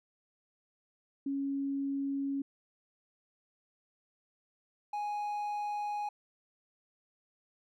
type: tone pair in turn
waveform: sine / triangle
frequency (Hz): 276.6 / 830.3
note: C#4 / G#5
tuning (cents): -4 / -1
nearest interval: octave + perfect fifth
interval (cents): 1903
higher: second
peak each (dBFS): -31 / -31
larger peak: neither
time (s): 1.26-2.42 / 4.93-6.09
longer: neither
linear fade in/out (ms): 5
effects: none